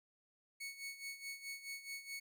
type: tone with tremolo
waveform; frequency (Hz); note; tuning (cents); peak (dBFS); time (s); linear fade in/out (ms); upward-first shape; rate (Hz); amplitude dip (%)
sawtooth; 2215; C#7; -2; -39; 0.6-2.2; 10; sine; 4.7; 75
effects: none